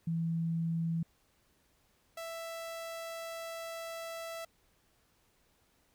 sine / sawtooth tone pair in turn, 165.4 / 661.6 Hz, E3 / E5, +6 / +6 cents, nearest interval 2 octaves, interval 2400 cents, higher second, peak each -30 / -36 dBFS, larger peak first, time 0.07-1.03 / 2.17-4.45 s, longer second, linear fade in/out 5 ms, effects pink hiss -71 dBFS RMS until 5.94 s

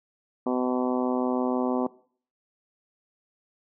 harmonic tone, 126.2 Hz, B2, 38 cents sharp, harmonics 2 / 3 / 4 / 5 / 6 / 7 / 8 / 9, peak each -26 / -30 / -32 / -34 / -36 / -37 / -38 / -39 dBFS, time 0.46-1.87 s, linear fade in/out 5 ms, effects noise-tail reverb RT60 0.5 s tail -20 dB re dry

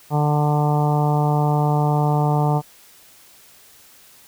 harmonic tone, 148.5 Hz, D3, 20 cents sharp, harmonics 1 / 2 / 3 / 4 / 5 / 6 / 7 / 8, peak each -17 / -28 / -27 / -30 / -24 / -26 / -34 / -34 dBFS, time 0.1-2.62 s, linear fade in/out 50 ms, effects white hiss -49 dBFS RMS until 4.27 s

